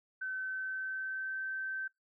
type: tone with pitch glide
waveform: sine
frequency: 1527 to 1548.3 Hz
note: G6 to G6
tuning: -46 to -22 cents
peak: -35 dBFS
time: 0.21-1.88 s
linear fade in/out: 10 ms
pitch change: +24 cents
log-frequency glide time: 0.35-1.41 s
effects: noise-tail reverb RT60 0.2 s tail -26 dB re dry